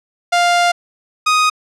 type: tone pair in turn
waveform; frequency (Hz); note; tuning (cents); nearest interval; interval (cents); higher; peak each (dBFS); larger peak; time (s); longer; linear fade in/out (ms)
sawtooth; 700 / 1247.3; F5 / D#6; +4 / +4; minor seventh; 1000; second; -7; neither; 0.32-0.72 / 1.26-1.5; first; 10
effects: low-pass 7000 Hz 12 dB/octave